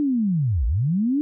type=linear two-way sweep; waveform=sine; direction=down then up; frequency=301.8 to 51 to 301.8 Hz; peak=-18 dBFS; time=0-1.21 s; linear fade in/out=0 ms; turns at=0.66 s; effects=none